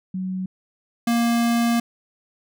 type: tone pair in turn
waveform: sine / square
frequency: 186.6 / 234.4 Hz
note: F#3 / A#3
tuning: +15 / +10 cents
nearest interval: major third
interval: 395 cents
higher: second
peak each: -24 / -18 dBFS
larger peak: second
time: 0.14-0.46 / 1.07-1.8 s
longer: second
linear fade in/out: 5 ms
effects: none